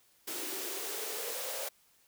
white noise with high-pass filter sweep, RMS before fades -38 dBFS, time 0.27-1.69 s, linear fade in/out 10 ms, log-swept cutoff 320 to 550 Hz, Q 6.2, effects white hiss -67 dBFS RMS until 2.07 s

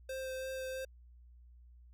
square tone with vibrato, 523.3 Hz, C5, in tune, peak -39 dBFS, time 0.09-0.85 s, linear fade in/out 5 ms, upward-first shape sine, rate 3 Hz, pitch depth 11 cents each way, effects added 60 Hz sine -55 dBFS peak until 1.93 s

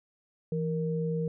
sine tone pair together, 164.81 / 466.2 Hz, E3 / A#4, 0 / 0 cents, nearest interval octave + tritone, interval 1800 cents, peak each -29 / -32 dBFS, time 0.52-1.28 s, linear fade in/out 2 ms, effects none

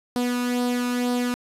sawtooth tone with flanger, 245.4 Hz, B3, 11 cents flat, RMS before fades -24 dBFS, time 0.16-1.34 s, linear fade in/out 0 ms, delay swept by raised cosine 0.21 to 0.79 ms, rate 2.1 Hz, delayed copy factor +0.55, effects resampled to 32000 Hz

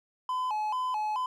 triangle tone with vibrato, 930 Hz, A#5, 4 cents flat, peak -26 dBFS, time 0.29-1.26 s, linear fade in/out 2 ms, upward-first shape square, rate 2.3 Hz, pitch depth 150 cents each way, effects none

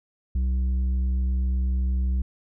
sine tone with tanh clipping, 63.7 Hz, C2, 46 cents flat, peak -22 dBFS, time 0.35-2.22 s, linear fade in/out 5 ms, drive 6 dB, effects none

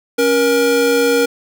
square tone pair together, 276.5 / 474.2 Hz, C#4 / A#4, -4 / +30 cents, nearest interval major sixth, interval 934 cents, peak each -19 / -13 dBFS, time 0.18-1.26 s, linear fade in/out 10 ms, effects none

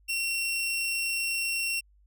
sawtooth tone, 2728 Hz, F7, 41 cents flat, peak -24 dBFS, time 0.08-1.81 s, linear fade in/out 20 ms, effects added 50 Hz sine -58 dBFS peak until 2.06 s

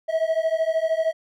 triangle beating tone pair, 639 / 652 Hz, D#5 / E5, +46 / -19 cents, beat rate 13 Hz, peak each -21 dBFS, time 0.08-1.13 s, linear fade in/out 20 ms, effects none

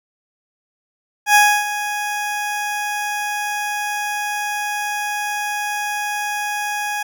20% pulse tone with ADSR envelope, 830.6 Hz, G#5, in tune, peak -3 dBFS, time 1.26-7.03 s, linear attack 89 ms, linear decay 290 ms, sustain -13 dB, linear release 7 ms, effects none

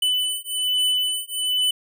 square beating tone pair, 2996 / 2997.2 Hz, F#7 / F#7, +21 / +22 cents, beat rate 1.2 Hz, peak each -24 dBFS, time 0.02-1.71 s, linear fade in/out 5 ms, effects none

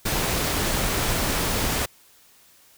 pink noise, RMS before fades -24 dBFS, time 0.05-1.86 s, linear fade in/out 10 ms, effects white hiss -55 dBFS RMS until 2.77 s

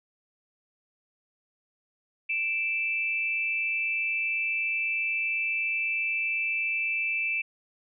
sine tone pair together, 2349 / 2637 Hz, D7 / E7, 0 / 0 cents, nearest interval major second, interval 200 cents, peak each -29 / -28 dBFS, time 2.29-7.42 s, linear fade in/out 10 ms, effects none

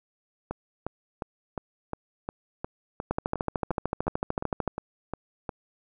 two click trains, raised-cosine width 1 ms, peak -17 / -12 dBFS, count 15 / 22, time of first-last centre 0.51-5.492 / 3.11-4.677 s, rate 2.81 / 13.4 Hz, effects none

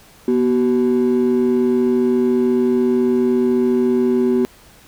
triangle ring-modulated tone, 311.1 Hz, D#4, in tune, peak -7 dBFS, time 0.28-4.45 s, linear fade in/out 0 ms, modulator 67.1 Hz, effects tanh soft clip ceiling -7 dBFS + pink hiss -47 dBFS RMS until 4.87 s

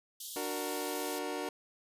white high-pass noise, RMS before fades -42 dBFS, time 0.2-1.19 s, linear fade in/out 5 ms, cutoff 3000 Hz, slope 96 dB/octave
25% pulse chord, D augmented, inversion none, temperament equal with one note detuned, 295.7 / 370 / 466.2 Hz, D4 / F#4 / A#4, +12 / 0 / 0 cents, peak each -36 dBFS, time 0.36-1.49 s, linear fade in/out 2 ms
effects resampled to 32000 Hz

